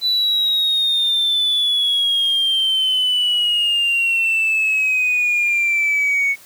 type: exponential sweep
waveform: sine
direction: down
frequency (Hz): 3992 to 2212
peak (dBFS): -13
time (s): 0.01-6.36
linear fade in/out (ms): 50
effects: tanh soft clip ceiling -12 dBFS + white hiss -45 dBFS RMS until 6.45 s